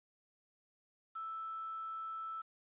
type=tone with quantisation; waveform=sine; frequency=1318.5 Hz; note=E6; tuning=in tune; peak=-40 dBFS; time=1.15-2.42 s; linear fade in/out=10 ms; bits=10; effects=resampled to 8000 Hz